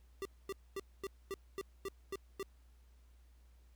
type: tone bursts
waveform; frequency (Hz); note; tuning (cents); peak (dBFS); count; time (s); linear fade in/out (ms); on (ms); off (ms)
square; 391.5; G4; -2; -39; 9; 0.22-2.428; 0; 32; 240
effects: added 60 Hz sine -60 dBFS peak until 3.75 s + pink hiss -75 dBFS RMS until 3.75 s